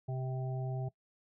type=harmonic tone; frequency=130 Hz; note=C3; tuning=11 cents flat; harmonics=1 / 3 / 5 / 6; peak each=-34 / -46 / -46 / -48 dBFS; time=0.08-0.89 s; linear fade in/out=10 ms; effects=noise-tail reverb RT60 0.1 s tail -20 dB re dry